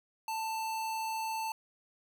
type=tone; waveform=square; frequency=887 Hz; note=A5; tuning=14 cents sharp; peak=-34 dBFS; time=0.28-1.52 s; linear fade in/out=2 ms; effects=none